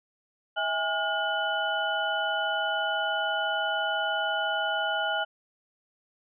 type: tone cluster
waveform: sine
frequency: 646 / 820 / 1431 / 2992 Hz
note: E5 / G#5 / F6 / F#7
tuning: -35 / -22 / +42 / +19 cents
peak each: -32 / -31 / -29 / -33 dBFS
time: 0.56-5.25 s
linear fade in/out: 20 ms
effects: none